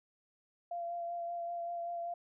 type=tone with vibrato; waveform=sine; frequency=688 Hz; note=F5; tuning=26 cents flat; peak=-36 dBFS; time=0.71-2.14 s; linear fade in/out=5 ms; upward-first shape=sine; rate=5.2 Hz; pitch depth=16 cents each way; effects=none